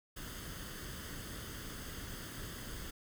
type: noise with comb filter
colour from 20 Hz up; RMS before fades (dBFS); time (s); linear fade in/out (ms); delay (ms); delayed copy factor
pink; -45; 0.16-2.91; 10; 0.62; +0.6
effects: none